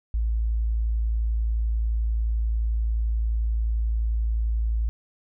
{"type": "tone", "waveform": "sine", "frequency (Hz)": 55.7, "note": "A1", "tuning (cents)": 22, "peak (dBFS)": -21, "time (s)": [0.14, 4.89], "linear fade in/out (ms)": 0, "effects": []}